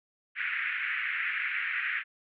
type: band-pass noise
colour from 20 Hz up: white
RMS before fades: -32 dBFS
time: 0.35-2.04 s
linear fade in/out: 50 ms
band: 1500 to 2400 Hz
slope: 48 dB/octave
effects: none